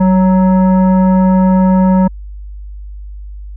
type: tone with frequency modulation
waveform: sine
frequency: 188.5 Hz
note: F#3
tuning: 32 cents sharp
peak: -5 dBFS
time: 0-2.08 s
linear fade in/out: 10 ms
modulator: 743 Hz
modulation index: 0.53
effects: tanh soft clip ceiling -2 dBFS + added 50 Hz sine -25 dBFS peak until 3.56 s